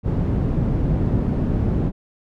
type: low-pass noise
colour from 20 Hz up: white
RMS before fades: -20 dBFS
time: 0.03-1.92 s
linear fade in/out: 50 ms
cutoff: 190 Hz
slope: 12 dB/octave
effects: none